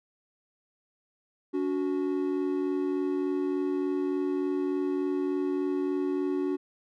triangle tone pair together, 285.5 / 368.9 Hz, D4 / F#4, -49 / -5 cents, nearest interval major third, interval 444 cents, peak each -27 dBFS, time 1.53-6.57 s, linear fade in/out 20 ms, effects none

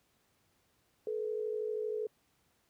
sine tone pair together, 430.7 / 483.4 Hz, A4 / B4, -37 / -37 cents, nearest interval major second, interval 200 cents, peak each -34 / -39 dBFS, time 1.07-2.07 s, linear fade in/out 2 ms, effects pink hiss -73 dBFS RMS until 2.69 s + high-pass 60 Hz 12 dB/octave

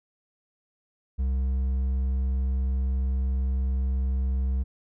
triangle tone with hard clipping, 65.5 Hz, C2, 2 cents sharp, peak -24 dBFS, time 1.18-4.64 s, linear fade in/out 20 ms, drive 7 dB, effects none

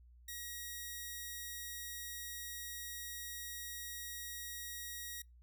5% pulse tone, 1900 Hz, A#6, 33 cents sharp, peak -33 dBFS, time 0.28-5.22 s, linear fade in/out 5 ms, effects noise-tail reverb RT60 0.2 s tail -26 dB re dry + added 60 Hz sine -58 dBFS peak until 5.42 s

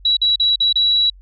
sine tone with dropouts, 3907 Hz, B7, 19 cents flat, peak -12 dBFS, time 0.05-1.1 s, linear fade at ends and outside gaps 5 ms, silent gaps 0.169-0.215 / 0.359-0.398 / 0.559-0.602 / 0.728-0.756 s, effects added 46 Hz sine -40 dBFS peak until 1.21 s

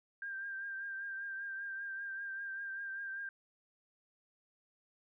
sine tone with vibrato, 1588 Hz, G6, 22 cents sharp, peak -39 dBFS, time 0.22-3.29 s, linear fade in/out 2 ms, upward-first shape triangle, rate 5.1 Hz, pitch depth 38 cents each way, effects none

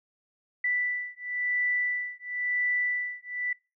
sine beating tone pair, 1975.5 / 1976.47 Hz, B6 / B6, 0 / +1 cents, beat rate 0.97 Hz, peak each -30 dBFS, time 0.64-3.53 s, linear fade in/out 5 ms, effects noise-tail reverb RT60 0.3 s tail -24 dB re dry

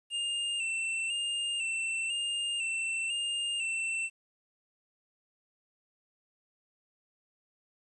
square tone with vibrato, 2751 Hz, F7, 27 cents flat, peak -31 dBFS, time 0.1-4.1 s, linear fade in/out 50 ms, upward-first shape square, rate 1 Hz, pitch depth 41 cents each way, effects resampled to 24000 Hz + 11-bit

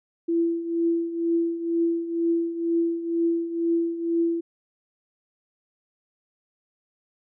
sine tone with tremolo, 335.7 Hz, E4, 32 cents sharp, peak -18 dBFS, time 0.28-4.41 s, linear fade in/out 10 ms, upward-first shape triangle, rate 2.1 Hz, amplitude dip 75%, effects none

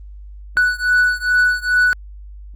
triangle beating tone pair, 1480 / 1482.4 Hz, F#6 / F#6, 0 / +3 cents, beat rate 2.4 Hz, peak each -14 / -15 dBFS, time 0.57-1.93 s, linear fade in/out 0 ms, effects added 50 Hz sine -33 dBFS peak until 2.55 s + Opus 24 kbps

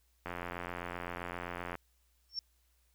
click train, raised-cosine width 0.5 ms, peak -24 dBFS, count 132, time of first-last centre 0.26-1.754 s, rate 87.7 Hz
sine tone with exponential growth, 5440 Hz, F8, 46 cents flat, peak -30 dBFS, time 2.29-2.39 s, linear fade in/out 2 ms, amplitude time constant 20 ms
effects added 60 Hz sine -70 dBFS peak until 2.94 s + white hiss -75 dBFS RMS until 2.94 s

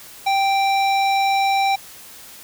square tone with low-pass filter, 784 Hz, G5, in tune, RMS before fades -18 dBFS, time 0.26-1.76 s, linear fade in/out 10 ms, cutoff 4400 Hz, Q 1.2, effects white hiss -41 dBFS RMS until 2.43 s

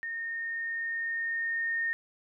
sine tone with level ramp, 1836 Hz, A#6, 27 cents flat, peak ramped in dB -33 to -27 dBFS, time 0.03-1.93 s, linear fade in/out 0 ms, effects none

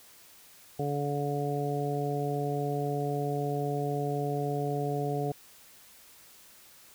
harmonic tone, 143.8 Hz, D3, 36 cents flat, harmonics 1 / 2 / 3 / 4 / 5, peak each -32 / -37 / -33 / -40 / -35 dBFS, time 0.79-5.32 s, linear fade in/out 5 ms, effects white hiss -55 dBFS RMS until 6.94 s

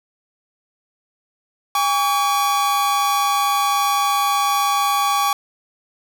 45% pulse tone pair together, 810.2 / 1134 Hz, G#5 / C#6, -43 / +39 cents, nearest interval tritone, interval 582 cents, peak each -20 / -18 dBFS, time 1.75-5.33 s, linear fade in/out 2 ms, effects none

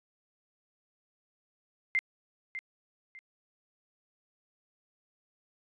sine tone with echo, 2093 Hz, C7, in tune, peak -24 dBFS, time 1.95-1.99 s, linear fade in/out 0 ms, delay 600 ms, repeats 2, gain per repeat -11 dB, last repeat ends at 3.19 s, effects resampled to 22050 Hz

